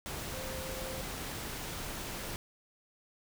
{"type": "tone in noise", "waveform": "sine", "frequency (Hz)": 523.3, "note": "C5", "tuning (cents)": 0, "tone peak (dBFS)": -43, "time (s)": [0.34, 1.01], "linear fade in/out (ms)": 0, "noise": "pink", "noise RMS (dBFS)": -40, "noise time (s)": [0.06, 2.36], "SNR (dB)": -6, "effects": []}